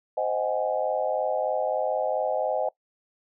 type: chord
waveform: sine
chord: Ab dominant seventh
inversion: first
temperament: just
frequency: 519.1 / 623 / 747.5 / 830.6 Hz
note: C5 / Eb5 / Gb5 / Ab5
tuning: -14 / +2 / +17 / 0 cents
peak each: -29 / -27 / -30 / -32 dBFS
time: 0.17-2.69 s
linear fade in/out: 5 ms
effects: noise-tail reverb RT60 0.1 s tail -21 dB re dry